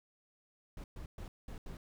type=noise bursts at uneven times; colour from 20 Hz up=brown; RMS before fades=-45 dBFS; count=5; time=0.77-0.84 / 0.96-1.06 / 1.18-1.28 / 1.48-1.58 / 1.66-1.77 s; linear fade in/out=2 ms; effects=none